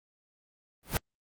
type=noise with exponential growth; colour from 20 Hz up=pink; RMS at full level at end=-24 dBFS; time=0.83-0.97 s; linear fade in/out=1 ms; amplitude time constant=29 ms; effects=Opus 32 kbps